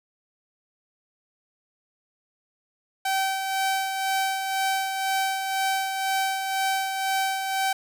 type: tone with tremolo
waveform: sawtooth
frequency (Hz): 771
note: G5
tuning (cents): -29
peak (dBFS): -18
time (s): 3.05-7.73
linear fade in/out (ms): 5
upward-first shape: sine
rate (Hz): 2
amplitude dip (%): 45
effects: none